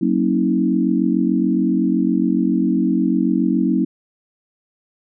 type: tone cluster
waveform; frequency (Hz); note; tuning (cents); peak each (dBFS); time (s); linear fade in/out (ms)
sine; 187.4 / 234 / 273.7 / 321.2; F#3 / A#3 / C#4 / E4; +22 / +7 / -22 / -45; -20; 0.01-3.85; 10
effects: none